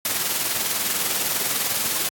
white noise with tremolo, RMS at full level -21 dBFS, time 0.05-2.09 s, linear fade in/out 2 ms, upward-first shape triangle, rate 20 Hz, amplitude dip 50%, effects high-pass 100 Hz 12 dB/octave + AAC 64 kbps

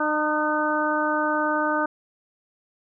harmonic tone with a mistuned harmonic, 303.1 Hz, D#4, 45 cents flat, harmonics 1 / 2 / 3 / 4 / 5, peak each -27 / -27 / -27 / -27 / -27 dBFS, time 0-1.86 s, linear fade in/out 5 ms, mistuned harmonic 4, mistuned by +22 cents, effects none

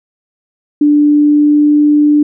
sine tone with pitch glide, 294.5 to 296.2 Hz, D4 to D4, +5 to +15 cents, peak -5 dBFS, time 0.81-2.23 s, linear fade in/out 5 ms, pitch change +10 cents, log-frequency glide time 0.96-1.73 s, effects none

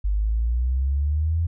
sine exponential sweep, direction up, 49 to 85.4 Hz, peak -19 dBFS, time 0.04-1.47 s, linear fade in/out 10 ms, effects none

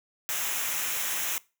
white noise with comb filter, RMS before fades -30 dBFS, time 0.29-1.38 s, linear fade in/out 0 ms, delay 0.22 ms, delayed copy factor -0.65, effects noise-tail reverb RT60 0.3 s tail -22 dB re dry

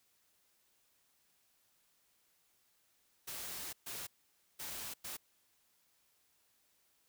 white noise bursts at uneven times, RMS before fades -44 dBFS, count 4, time 3.27-3.73 / 3.86-4.07 / 4.59-4.94 / 5.04-5.17 s, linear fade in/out 10 ms, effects white hiss -74 dBFS RMS until 7.08 s

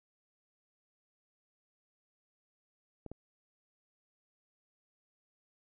clicks, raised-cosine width 2 ms, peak -30 dBFS, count 2, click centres 3.063 / 3.116 s, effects none

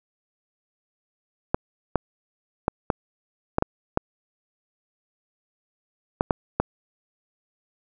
clicks, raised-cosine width 1 ms, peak -5 dBFS, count 10, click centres 1.545 / 1.957 / 2.681 / 2.902 / 3.584 / 3.624 / 3.974 / 6.209 / 6.308 / 6.6 s, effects none

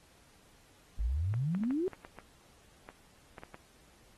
sine exponential sweep, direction up, 49 to 393.1 Hz, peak -29 dBFS, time 0.99-1.88 s, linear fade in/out 0 ms
clicks, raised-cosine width 0.5 ms, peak -31 dBFS, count 11, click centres 1.34 / 1.549 / 1.636 / 1.708 / 1.933 / 2.049 / 2.187 / 2.889 / 3.382 / 3.435 / 3.544 s
effects pink hiss -63 dBFS RMS until 4.17 s + AAC 32 kbps

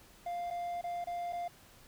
triangle tone with dropouts, 698.5 Hz, F5, in tune, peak -33 dBFS, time 0.26-1.48 s, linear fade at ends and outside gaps 5 ms, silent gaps 0.503-0.508 / 0.813-0.839 / 1.043-1.07 / 1.326-1.33 s, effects pink hiss -59 dBFS RMS until 1.87 s

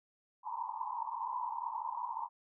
pink band-pass noise, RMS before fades -39 dBFS, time 0.43-2.29 s, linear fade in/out 50 ms, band 900 to 1000 Hz, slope 96 dB/octave, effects none

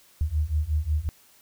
sine beating tone pair, 73.5 / 79 Hz, D2 / D#2, +2 / +27 cents, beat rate 5.5 Hz, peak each -26 / -25 dBFS, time 0.21-1.09 s, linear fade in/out 0 ms, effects white hiss -57 dBFS RMS until 1.41 s

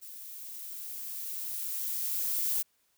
violet noise with level ramp, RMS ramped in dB -46 to -29 dBFS, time 0.01-2.63 s, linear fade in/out 20 ms, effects white hiss -72 dBFS RMS until 2.97 s

